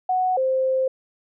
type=tone pair in turn; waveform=sine; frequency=740 / 523.3 Hz; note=F#5 / C5; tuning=0 / 0 cents; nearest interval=tritone; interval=600 cents; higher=first; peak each=-18 dBFS; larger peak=neither; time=0.09-0.37 / 0.37-0.88 s; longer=second; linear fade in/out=5 ms; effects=none